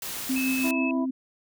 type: noise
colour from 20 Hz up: white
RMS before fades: -34 dBFS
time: 0.02-0.71 s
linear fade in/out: 2 ms
type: tone with tremolo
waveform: sine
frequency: 261.6 Hz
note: C4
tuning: in tune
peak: -23 dBFS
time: 0.29-1.11 s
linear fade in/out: 10 ms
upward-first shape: sine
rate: 6.1 Hz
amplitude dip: 25%
type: tone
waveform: sine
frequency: 2600 Hz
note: E7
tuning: 24 cents flat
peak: -29 dBFS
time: 0.36-0.91 s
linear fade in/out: 2 ms
type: harmonic tone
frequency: 329.6 Hz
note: E4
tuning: in tune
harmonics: 1 / 2 / 3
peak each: -31 / -34 / -36 dBFS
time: 0.63-1.06 s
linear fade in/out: 20 ms
effects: none